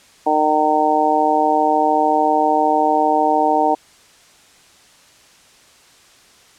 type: harmonic tone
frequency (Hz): 153.1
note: D#3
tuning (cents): -28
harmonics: 2 / 3 / 4 / 5 / 6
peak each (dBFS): -21 / -22 / -21 / -16 / -19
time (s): 0.26-3.75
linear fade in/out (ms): 10
effects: white hiss -49 dBFS RMS until 6.58 s + low-pass 8000 Hz 12 dB/octave